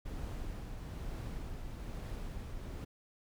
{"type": "noise with tremolo", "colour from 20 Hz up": "brown", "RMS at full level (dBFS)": -40, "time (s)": [0.05, 2.85], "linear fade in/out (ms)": 10, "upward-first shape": "triangle", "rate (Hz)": 1.1, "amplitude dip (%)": 35, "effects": []}